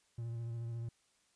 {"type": "tone with vibrato", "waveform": "triangle", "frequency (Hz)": 116.54, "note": "A#2", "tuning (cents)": 0, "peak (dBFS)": -36, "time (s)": [0.18, 0.89], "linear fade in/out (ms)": 5, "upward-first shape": "triangle", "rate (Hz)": 14, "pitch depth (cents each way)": 30, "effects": ["white hiss -73 dBFS RMS until 1.35 s", "resampled to 22050 Hz"]}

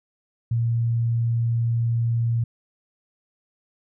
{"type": "tone", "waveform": "sine", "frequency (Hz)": 116.54, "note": "A#2", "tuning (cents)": 0, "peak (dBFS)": -19, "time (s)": [0.51, 2.44], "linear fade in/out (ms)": 5, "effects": []}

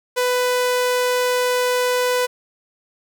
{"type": "tone", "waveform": "sawtooth", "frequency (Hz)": 497.4, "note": "B4", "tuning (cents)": 12, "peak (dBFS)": -13, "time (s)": [0.16, 2.27], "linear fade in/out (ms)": 20, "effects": []}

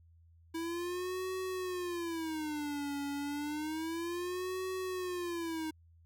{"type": "tone with vibrato", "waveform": "square", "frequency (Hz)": 325.4, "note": "E4", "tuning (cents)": -22, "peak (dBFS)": -36, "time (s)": [0.54, 5.71], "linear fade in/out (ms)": 10, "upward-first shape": "sine", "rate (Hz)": 0.3, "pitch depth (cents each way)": 240, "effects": ["added 83 Hz sine -59 dBFS peak until 6.05 s"]}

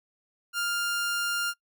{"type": "tone", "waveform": "sawtooth", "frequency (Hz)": 1400, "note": "F6", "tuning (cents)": 4, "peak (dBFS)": -23, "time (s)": [0.53, 1.54], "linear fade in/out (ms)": 50, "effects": ["noise-tail reverb RT60 0.1 s tail -22 dB re dry"]}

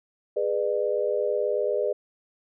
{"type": "chord", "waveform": "sine", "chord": "G# diminished", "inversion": "none", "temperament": "equal with one note detuned", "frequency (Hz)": [415.3, 493.9, 602.1], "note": ["G#4", "B4", "D5"], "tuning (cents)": [0, 0, 43], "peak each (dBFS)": -27, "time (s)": [0.36, 1.93], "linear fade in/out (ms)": 10, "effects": []}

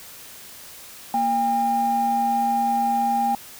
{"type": "tone pair together", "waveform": "sine", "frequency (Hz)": [234.2, 804], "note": ["A#3", "G5"], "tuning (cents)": [8, 44], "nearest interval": "octave + major sixth", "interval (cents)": 2136, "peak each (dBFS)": [-26, -18], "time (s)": [1.14, 3.35], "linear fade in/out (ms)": 2, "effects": ["tanh soft clip ceiling -13 dBFS", "white hiss -42 dBFS RMS until 3.59 s"]}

